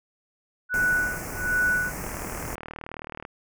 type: tone with tremolo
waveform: sine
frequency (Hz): 1480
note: F#6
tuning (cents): 0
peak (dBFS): -19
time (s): 0.69-1.93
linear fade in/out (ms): 50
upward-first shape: sine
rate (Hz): 1.3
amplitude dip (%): 100
type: band-stop noise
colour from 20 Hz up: pink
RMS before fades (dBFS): -34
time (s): 0.74-2.55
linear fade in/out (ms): 0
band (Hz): 2400 to 5500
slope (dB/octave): 48
type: click train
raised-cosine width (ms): 0.5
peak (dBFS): -21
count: 48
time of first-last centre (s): 2.04-3.251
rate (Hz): 38.8
effects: none